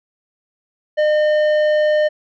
sine tone with tanh clipping, 607 Hz, D#5, 43 cents flat, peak -14 dBFS, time 0.97-2.09 s, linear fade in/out 20 ms, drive 10 dB, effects none

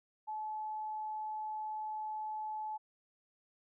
sine tone, 861 Hz, A5, 38 cents flat, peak -37 dBFS, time 0.27-2.78 s, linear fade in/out 20 ms, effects none

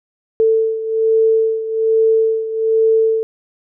sine beating tone pair, 444.7 / 445.9 Hz, A4 / A4, +18 / +23 cents, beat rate 1.2 Hz, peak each -13 / -18 dBFS, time 0.4-3.23 s, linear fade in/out 0 ms, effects none

